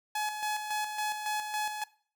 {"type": "tone with tremolo", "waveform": "sawtooth", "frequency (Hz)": 848, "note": "G#5", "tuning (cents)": 36, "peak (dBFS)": -26, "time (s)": [0.15, 1.84], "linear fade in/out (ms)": 5, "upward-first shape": "square", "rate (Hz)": 3.6, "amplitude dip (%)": 50, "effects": ["noise-tail reverb RT60 0.5 s tail -21 dB re dry"]}